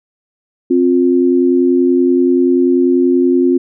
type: tone pair together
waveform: sine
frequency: 263.7 / 354.1 Hz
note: C4 / F4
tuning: +14 / +24 cents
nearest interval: perfect fourth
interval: 510 cents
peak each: -11 dBFS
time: 0.7-3.58 s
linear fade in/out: 10 ms
effects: none